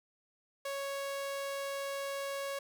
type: tone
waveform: sawtooth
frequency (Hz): 554.4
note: C#5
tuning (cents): 0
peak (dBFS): -32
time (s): 0.65-2.59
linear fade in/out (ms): 5
effects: none